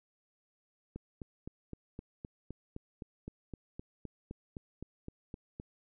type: click train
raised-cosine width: 3 ms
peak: -29 dBFS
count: 19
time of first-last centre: 0.96-5.599 s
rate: 3.88 Hz
effects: none